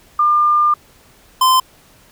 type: tone pair in turn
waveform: sine / square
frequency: 1200 / 1033.1 Hz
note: D6 / C6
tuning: +37 / -22 cents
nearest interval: minor third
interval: 259 cents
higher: first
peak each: -10 dBFS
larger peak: neither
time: 0.19-0.74 / 1.41-1.6 s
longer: first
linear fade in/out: 5 ms
effects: pink hiss -49 dBFS RMS until 2.11 s